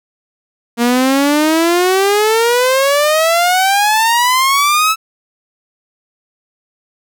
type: exponential sweep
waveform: sawtooth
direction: up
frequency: 233.1 to 1318.5 Hz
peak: -6 dBFS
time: 0.77-4.96 s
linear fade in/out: 50 ms
effects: none

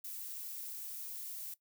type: noise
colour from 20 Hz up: violet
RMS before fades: -44 dBFS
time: 0.04-1.54 s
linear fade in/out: 5 ms
effects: noise-tail reverb RT60 0.1 s tail -17 dB re dry

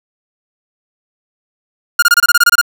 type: tone bursts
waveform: 45% pulse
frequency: 1420 Hz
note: F6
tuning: 28 cents sharp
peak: -5 dBFS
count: 11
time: 1.99-2.614 s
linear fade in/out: 5 ms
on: 34 ms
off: 25 ms
effects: none

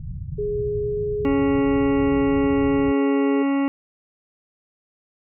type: low-pass noise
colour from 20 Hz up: white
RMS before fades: -31 dBFS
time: 0-2.92 s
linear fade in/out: 5 ms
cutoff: 160 Hz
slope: 48 dB/octave
type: tone with pitch glide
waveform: sine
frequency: 415.3 to 418.9 Hz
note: G#4 to G#4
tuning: 0 to +15 cents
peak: -22 dBFS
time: 0.38-3.43 s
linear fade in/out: 10 ms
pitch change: +15 cents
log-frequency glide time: 0.85-1.45 s
type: harmonic tone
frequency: 277.2 Hz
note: C#4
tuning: in tune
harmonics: 1 / 2 / 3 / 4 / 5 / 7 / 8 / 9 / 10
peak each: -18 / -31 / -33 / -34 / -40 / -38 / -41 / -48 / -41 dBFS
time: 1.25-3.68 s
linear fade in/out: 0 ms
effects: none

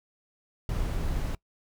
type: noise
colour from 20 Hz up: brown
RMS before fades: -29 dBFS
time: 0.69-1.35 s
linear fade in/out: 2 ms
effects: noise-tail reverb RT60 0.1 s tail -22 dB re dry

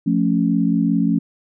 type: chord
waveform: sine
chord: F augmented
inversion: none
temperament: equal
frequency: 174.61 / 220 / 277.2 Hz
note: F3 / A3 / C#4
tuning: 0 / 0 / 0 cents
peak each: -19 dBFS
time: 0.06-1.19 s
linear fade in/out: 10 ms
effects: none

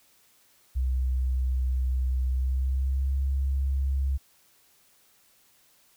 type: tone with pitch glide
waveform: sine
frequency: 63.9 to 67.7 Hz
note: C2 to C#2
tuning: -40 to -40 cents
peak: -23 dBFS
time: 0.75-4.18 s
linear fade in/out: 20 ms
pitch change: +100 cents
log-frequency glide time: 2.3-3.17 s
effects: white hiss -62 dBFS RMS until 5.96 s

